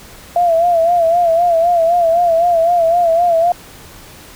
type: tone with vibrato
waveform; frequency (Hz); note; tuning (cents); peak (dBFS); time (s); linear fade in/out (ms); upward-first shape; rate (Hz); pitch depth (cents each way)
sine; 680; F5; -46; -9; 0.36-3.52; 2; sine; 3.9; 71
effects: pink hiss -38 dBFS RMS until 4.35 s